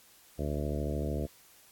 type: harmonic tone with a mistuned harmonic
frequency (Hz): 73.42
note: D2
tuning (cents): 0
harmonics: 1 / 2 / 3 / 4 / 5 / 6 / 7 / 8 / 9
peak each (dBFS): -34 / -37 / -39 / -40 / -41 / -42 / -42 / -43 / -44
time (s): 0.38-1.27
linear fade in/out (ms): 20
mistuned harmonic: 1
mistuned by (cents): -17
effects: white hiss -59 dBFS RMS until 1.71 s + AAC 64 kbps